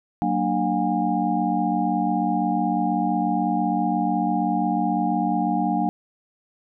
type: tone cluster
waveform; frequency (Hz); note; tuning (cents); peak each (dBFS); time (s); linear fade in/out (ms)
sine; 185.1 / 231 / 299.6 / 718 / 814; F#3 / A#3 / D4 / F5 / G#5; +1 / -16 / +35 / +48 / -35; -26; 0.22-5.89; 0
effects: none